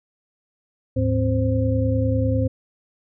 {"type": "tone cluster", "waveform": "sine", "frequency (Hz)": [76.3, 106.3, 261.1, 522], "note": ["D#2", "G#2", "C4", "C5"], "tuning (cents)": [-33, 41, -3, -4], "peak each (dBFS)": [-26, -20, -24, -25], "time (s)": [0.96, 2.48], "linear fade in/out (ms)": 10, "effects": []}